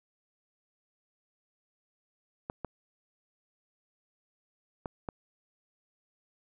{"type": "clicks", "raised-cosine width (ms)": 1, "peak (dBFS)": -21, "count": 4, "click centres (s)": [2.499, 2.647, 4.858, 5.088], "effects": []}